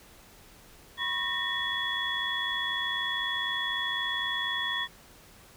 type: tone cluster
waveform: sine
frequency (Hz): 985 / 1089 / 1833 / 1913 / 3380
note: B5 / C#6 / A#6 / A#6 / G#7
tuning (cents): -5 / -31 / -30 / +44 / +30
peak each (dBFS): -39 / -38 / -32 / -38 / -31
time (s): 0.97-4.88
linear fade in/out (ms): 50
effects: tanh soft clip ceiling -17 dBFS + pink hiss -54 dBFS RMS until 5.56 s